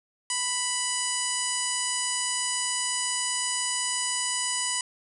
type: harmonic tone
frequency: 987.8 Hz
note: B5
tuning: in tune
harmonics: 1 / 2 / 3 / 4 / 5 / 6 / 7 / 8 / 9 / 10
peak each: -36 / -36 / -34 / -43 / -35 / -40 / -33 / -35 / -32 / -38 dBFS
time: 0.3-4.81 s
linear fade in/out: 2 ms
effects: none